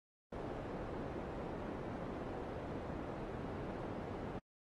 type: low-pass noise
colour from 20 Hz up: white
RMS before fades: -44 dBFS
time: 0.32-4.39 s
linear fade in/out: 5 ms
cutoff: 530 Hz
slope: 12 dB/octave
effects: AAC 32 kbps